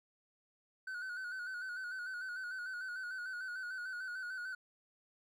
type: tone with vibrato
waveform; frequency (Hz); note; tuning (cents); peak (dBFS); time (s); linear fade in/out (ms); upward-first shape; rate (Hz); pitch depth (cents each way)
triangle; 1486; F#6; +7; -38; 0.87-4.55; 5; square; 6.7; 47
effects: none